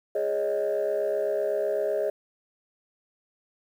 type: chord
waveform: sine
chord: Ab suspended fourth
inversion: none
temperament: equal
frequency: 415.3 / 554.4 / 622.3 Hz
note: Ab4 / Db5 / Eb5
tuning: 0 / 0 / 0 cents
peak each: -27 / -28 / -26 dBFS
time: 0.15-2.1 s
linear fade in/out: 5 ms
effects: tanh soft clip ceiling -19 dBFS + 9-bit